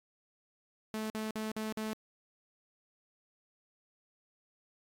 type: tone bursts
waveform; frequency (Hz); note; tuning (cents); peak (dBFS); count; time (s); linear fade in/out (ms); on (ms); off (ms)
sawtooth; 217.5; A3; -20; -31; 5; 0.94-1.932; 0; 160; 48
effects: AAC 64 kbps